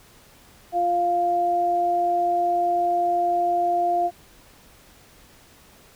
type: tone pair together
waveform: sine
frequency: 349.5 / 699 Hz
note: F4 / F5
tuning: +1 / +1 cents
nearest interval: octave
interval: 1200 cents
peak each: -28 / -19 dBFS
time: 0.72-4.11 s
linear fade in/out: 50 ms
effects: pink hiss -52 dBFS RMS until 5.95 s